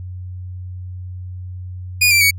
sawtooth tone with pitch steps, 2454 / 2350 / 2250 Hz, D#7 / D7 / C#7, -25 / +1 / +25 cents, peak -7 dBFS, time 2.01-2.31 s, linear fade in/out 10 ms, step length 100 ms, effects added 91 Hz sine -27 dBFS peak until 2.38 s

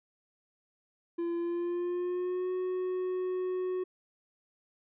triangle tone with pitch glide, 341.2 to 367.8 Hz, F4 to F#4, -40 to -10 cents, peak -28 dBFS, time 1.18-3.84 s, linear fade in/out 10 ms, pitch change +130 cents, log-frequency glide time 1.37-2.52 s, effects resampled to 8000 Hz

